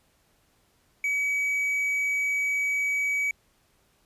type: tone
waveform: triangle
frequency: 2274 Hz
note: C#7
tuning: 44 cents sharp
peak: -22 dBFS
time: 1.04-3.31 s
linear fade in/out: 2 ms
effects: pink hiss -66 dBFS RMS until 4.05 s + resampled to 32000 Hz